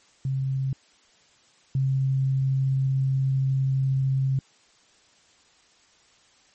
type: tone pair in turn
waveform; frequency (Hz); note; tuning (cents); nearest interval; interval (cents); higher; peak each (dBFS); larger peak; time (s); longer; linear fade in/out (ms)
sine; 133.9 / 133.9; C3 / C3; +40 / +40; unison; 0; neither; -23 / -20; second; 0.25-0.73 / 1.75-4.39; second; 2
effects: white hiss -59 dBFS RMS until 6.54 s + MP3 32 kbps